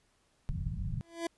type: low-pass noise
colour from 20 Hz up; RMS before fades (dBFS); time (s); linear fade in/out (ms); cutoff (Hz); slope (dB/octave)
white; -35; 0.49-1.01; 0; 170; 48
type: tone with exponential growth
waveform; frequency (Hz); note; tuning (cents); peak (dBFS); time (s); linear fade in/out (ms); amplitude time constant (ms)
25% pulse; 335.6; E4; +31; -26; 1.01-1.27; 5; 55
effects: pink hiss -71 dBFS RMS until 1.37 s + resampled to 24000 Hz